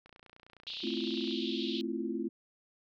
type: click train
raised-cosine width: 0.3 ms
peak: -38 dBFS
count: 38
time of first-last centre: 0.06-1.31 s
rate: 29.6 Hz
type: band-pass noise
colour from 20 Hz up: white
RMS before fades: -41 dBFS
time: 0.67-1.81 s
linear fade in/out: 0 ms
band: 2900 to 4100 Hz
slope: 48 dB/octave
type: chord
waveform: sine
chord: F major seventh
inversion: first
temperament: equal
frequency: 220 / 261.6 / 329.6 / 349.2 Hz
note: A3 / C4 / E4 / F4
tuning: 0 / 0 / 0 / 0 cents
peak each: -38 dBFS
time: 0.83-2.29 s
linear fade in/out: 10 ms
effects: none